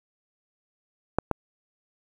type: clicks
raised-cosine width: 1 ms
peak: -7 / -9 dBFS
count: 2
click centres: 1.186 / 1.313 s
effects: 8-bit